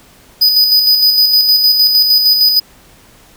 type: tone with tremolo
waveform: square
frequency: 4978 Hz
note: D#8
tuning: in tune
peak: -6 dBFS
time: 0.41-2.6 s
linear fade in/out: 10 ms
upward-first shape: square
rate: 6.5 Hz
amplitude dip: 40%
effects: pink hiss -44 dBFS RMS until 3.36 s